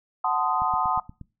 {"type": "chord", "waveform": "sine", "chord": "F# diminished seventh", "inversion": "none", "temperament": "equal with one note detuned", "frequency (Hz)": [740, 880, 1033.3, 1244.5], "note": ["F#5", "A5", "C6", "Eb6"], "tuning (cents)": [0, 0, -22, 0], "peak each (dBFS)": -27, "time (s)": [0.24, 1], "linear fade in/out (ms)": 5}
{"type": "click train", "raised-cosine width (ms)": 5, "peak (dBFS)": -27, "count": 6, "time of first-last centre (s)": [0.62, 1.213], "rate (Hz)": 8.43}
{"effects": ["noise-tail reverb RT60 0.3 s tail -20 dB re dry"]}